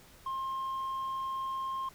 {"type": "tone", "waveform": "sine", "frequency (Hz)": 1063, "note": "C6", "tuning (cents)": 27, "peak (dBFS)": -30, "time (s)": [0.26, 1.89], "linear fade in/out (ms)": 5, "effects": ["tanh soft clip ceiling -32 dBFS", "pink hiss -57 dBFS RMS until 1.94 s"]}